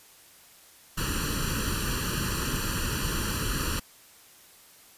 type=noise with comb filter; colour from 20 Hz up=pink; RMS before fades=-29 dBFS; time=0.97-3.8 s; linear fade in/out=10 ms; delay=0.69 ms; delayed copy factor=+1; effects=white hiss -54 dBFS RMS until 4.97 s + resampled to 32000 Hz